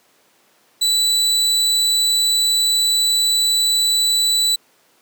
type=tone; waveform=35% pulse; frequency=3967 Hz; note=B7; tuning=7 cents sharp; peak=-12 dBFS; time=0.81-4.56 s; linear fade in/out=10 ms; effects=pink hiss -56 dBFS RMS until 5.01 s + high-pass 300 Hz 12 dB/octave